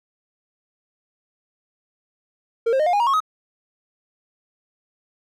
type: tone with pitch steps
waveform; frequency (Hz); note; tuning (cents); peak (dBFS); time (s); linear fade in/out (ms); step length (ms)
triangle; 460 / 531.5 / 614 / 709.4 / 819.6 / 947 / 1094.1 / 1264; A#4 / C5 / D#5 / F5 / G#5 / A#5 / C#6 / D#6; -23 / +27 / -23 / +27 / -23 / +27 / -23 / +27; -14; 2.66-3.204; 10; 68
effects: none